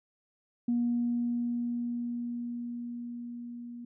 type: tone with level ramp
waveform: sine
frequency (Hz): 239.1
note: A#3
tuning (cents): +44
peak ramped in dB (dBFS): -24 to -40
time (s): 0.68-3.85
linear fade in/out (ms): 5
effects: tanh soft clip ceiling -20 dBFS